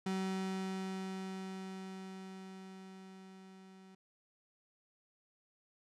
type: tone with level ramp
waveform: 35% pulse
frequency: 189.8 Hz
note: F#3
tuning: 44 cents sharp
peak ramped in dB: -32 to -54 dBFS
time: 0.06-3.95 s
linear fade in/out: 5 ms
effects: low-pass 8000 Hz 12 dB/octave